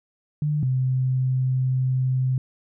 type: tone pair in turn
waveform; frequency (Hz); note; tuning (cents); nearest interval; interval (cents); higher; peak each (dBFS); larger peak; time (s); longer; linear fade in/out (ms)
sine; 149.4 / 129.43; D3 / C3; +30 / -18; major second; 248; first; -20 / -19; second; 0.42-0.63 / 0.63-2.38; second; 2
effects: none